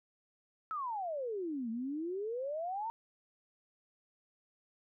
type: exponential two-way sweep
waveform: sine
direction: down then up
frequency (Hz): 1327 to 220 to 934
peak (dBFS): -35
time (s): 0.71-2.9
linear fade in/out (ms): 0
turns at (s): 1.7
effects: none